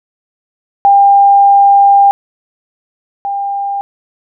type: tone pair in turn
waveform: sine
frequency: 799 / 799 Hz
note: G5 / G5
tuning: +33 / +33 cents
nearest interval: unison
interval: 0 cents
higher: neither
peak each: -3 / -14 dBFS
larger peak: first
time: 0.85-2.11 / 3.25-3.81 s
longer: first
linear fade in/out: 0 ms
effects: none